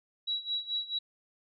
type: tone with tremolo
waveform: sine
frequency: 3894 Hz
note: B7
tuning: 25 cents flat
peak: -28 dBFS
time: 0.27-0.99 s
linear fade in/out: 10 ms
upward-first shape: sine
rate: 4.6 Hz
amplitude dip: 85%
effects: none